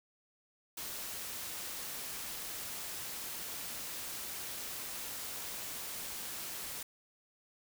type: noise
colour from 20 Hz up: white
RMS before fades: -42 dBFS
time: 0.77-6.83 s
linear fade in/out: 5 ms
effects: none